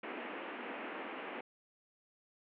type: band-pass noise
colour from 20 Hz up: pink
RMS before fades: -44 dBFS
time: 0.03-1.41 s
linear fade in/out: 5 ms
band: 230 to 2800 Hz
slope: 48 dB/octave
effects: none